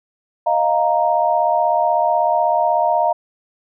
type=chord; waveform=sine; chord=Eb suspended second; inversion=none; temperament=equal; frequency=622.3 / 698.5 / 932.3 Hz; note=Eb5 / F5 / Bb5; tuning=0 / 0 / 0 cents; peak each=-19 / -17 / -18 dBFS; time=0.46-3.13 s; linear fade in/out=10 ms; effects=none